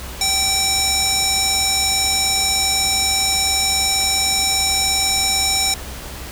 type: tone with band-pass filter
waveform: square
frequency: 775 Hz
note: G5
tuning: 20 cents flat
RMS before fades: -18 dBFS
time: 0.21-5.74 s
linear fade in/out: 2 ms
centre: 6500 Hz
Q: 1.9
effects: added 64 Hz sine -33 dBFS peak until 6.31 s + pink hiss -33 dBFS RMS until 6.31 s